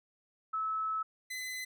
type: tone pair in turn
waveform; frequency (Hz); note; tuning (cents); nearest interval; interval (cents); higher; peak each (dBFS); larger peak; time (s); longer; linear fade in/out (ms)
sine / sawtooth; 1300 / 2023; E6 / B6; -24 / +41; minor sixth; 765; second; -31 / -34; first; 0.53-1.03 / 1.3-1.65; first; 10
effects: none